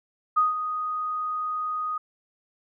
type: tone with ADSR envelope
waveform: sine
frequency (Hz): 1244.5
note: D#6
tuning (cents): 0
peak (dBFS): -16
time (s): 0.36-1.98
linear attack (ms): 17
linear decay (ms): 160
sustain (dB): -10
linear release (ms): 6
effects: none